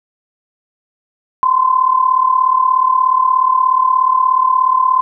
sine tone with amplitude modulation, 1031 Hz, C6, 26 cents flat, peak -6 dBFS, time 1.43-5.01 s, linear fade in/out 0 ms, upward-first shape sine, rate 36.8 Hz, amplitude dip 75%, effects none

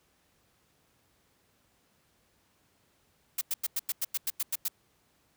blue noise bursts, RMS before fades -30 dBFS, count 11, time 3.38-4.683 s, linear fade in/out 5 ms, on 33 ms, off 94 ms, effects pink hiss -69 dBFS RMS until 5.36 s + high-pass 60 Hz 12 dB/octave

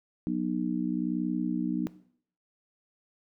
harmonic tone, 61.2 Hz, B1, 15 cents flat, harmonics 3 / 4 / 5, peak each -31 / -31 / -31 dBFS, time 0.27-1.87 s, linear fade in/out 0 ms, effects noise-tail reverb RT60 0.6 s tail -17 dB re dry

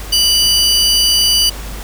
35% pulse tone pair together, 2960 / 4711 Hz, F#7 / D8, 0 / +5 cents, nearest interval minor sixth, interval 805 cents, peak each -11 dBFS, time 0.12-1.5 s, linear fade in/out 10 ms, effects added 50 Hz sine -26 dBFS peak until 1.83 s + pink hiss -31 dBFS RMS until 1.83 s

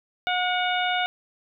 harmonic tone with a mistuned harmonic, 725 Hz, F#5, 35 cents flat, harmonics 1 / 2 / 3 / 4 / 5, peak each -25 / -28 / -30 / -31 / -32 dBFS, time 0.27-1.06 s, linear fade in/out 0 ms, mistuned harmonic 3, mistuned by +52 cents, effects none

